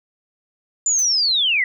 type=linear sweep; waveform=sine; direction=down; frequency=7150 to 1918 Hz; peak=-15 dBFS; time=0.86-1.64 s; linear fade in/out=2 ms
type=noise with exponential decay; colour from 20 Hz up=blue; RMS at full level=-30 dBFS; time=0.99-1.1 s; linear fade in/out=1 ms; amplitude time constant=22 ms
effects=none

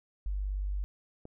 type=tone; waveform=sine; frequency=49.01 Hz; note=G1; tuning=in tune; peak=-30 dBFS; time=0.26-0.84 s; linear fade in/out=0 ms
type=click; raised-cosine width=2 ms; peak=-32 dBFS; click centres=1.254 s
effects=none

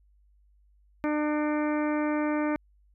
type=harmonic tone with a mistuned harmonic; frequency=300 Hz; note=D4; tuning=37 cents sharp; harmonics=1 / 2 / 3 / 4 / 5 / 6 / 7 / 8; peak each=-26 / -32 / -36 / -38 / -40 / -42 / -43 / -44 dBFS; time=1.04-2.56 s; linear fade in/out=0 ms; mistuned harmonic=8; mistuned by=-43 cents; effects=added 50 Hz sine -59 dBFS peak until 2.94 s

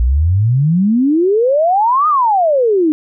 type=exponential two-way sweep; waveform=sine; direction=up then down; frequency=56.5 to 1264 to 296.7 Hz; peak=-9 dBFS; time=0-2.92 s; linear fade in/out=0 ms; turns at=2.08 s; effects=none

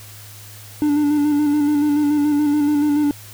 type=tone with vibrato; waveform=triangle; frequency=294.3 Hz; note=D4; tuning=4 cents sharp; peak=-12 dBFS; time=0.82-3.11 s; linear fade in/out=0 ms; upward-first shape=square; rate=7 Hz; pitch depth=29 cents each way; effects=added 104 Hz sine -40 dBFS peak until 3.33 s + white hiss -41 dBFS RMS until 3.33 s

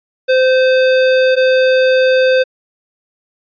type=tone pair in turn; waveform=square; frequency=517 / 517 Hz; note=C5 / C5; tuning=-21 / -21 cents; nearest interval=unison; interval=0 cents; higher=neither; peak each=-9 dBFS; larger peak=neither; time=0.28-1.36 / 1.36-2.44 s; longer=neither; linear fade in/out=20 ms; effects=resampled to 11025 Hz

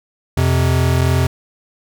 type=tone pair together; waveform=square; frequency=86.3 / 129.06 Hz; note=F2 / C3; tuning=-20 / -23 cents; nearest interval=perfect fifth; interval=697 cents; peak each=-16 dBFS; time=0.37-1.27 s; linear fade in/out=5 ms; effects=none

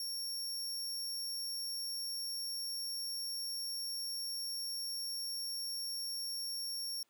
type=tone; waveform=sawtooth; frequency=5510 Hz; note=F8; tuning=24 cents flat; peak=-35 dBFS; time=0-7.03 s; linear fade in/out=2 ms; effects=pink hiss -75 dBFS RMS until 7.09 s + high-pass 300 Hz 12 dB/octave

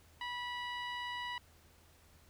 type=tone with low-pass filter; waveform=15% pulse; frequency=977 Hz; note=B5; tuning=19 cents flat; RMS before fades=-41 dBFS; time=0.21-1.38 s; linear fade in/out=2 ms; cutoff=3400 Hz; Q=0.75; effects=added 81 Hz sine -65 dBFS peak until 2.29 s + pink hiss -65 dBFS RMS until 2.29 s

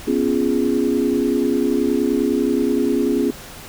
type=chord; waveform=sine; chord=C# dominant seventh; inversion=third; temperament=equal with one note detuned; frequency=246.9 / 277.2 / 346 / 415.3 Hz; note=B3 / C#4 / E#4 / G#4; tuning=0 / 0 / -16 / 0 cents; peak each=-21 / -20 / -22 / -22 dBFS; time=0.07-3.31 s; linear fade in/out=10 ms; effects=pink hiss -37 dBFS RMS until 3.68 s

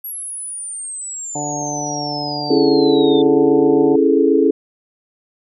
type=exponential sweep; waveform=sine; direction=down; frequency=11580 to 3539 Hz; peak=-25 dBFS; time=0.04-3.22 s; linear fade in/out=5 ms
type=harmonic tone; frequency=146.83 Hz; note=D3; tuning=in tune; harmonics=1 / 2 / 3 / 4 / 5 / 6; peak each=-30 / -27 / -33 / -30 / -26 / -30 dBFS; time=1.35-3.96 s; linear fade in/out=5 ms
type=chord; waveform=sine; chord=A major seventh; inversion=first; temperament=just; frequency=275 / 330 / 412.5 / 440 Hz; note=C#4 / E4 / G#4 / A4; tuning=-14 / +2 / -12 / 0 cents; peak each=-16 dBFS; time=2.5-4.51 s; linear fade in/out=5 ms
effects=none

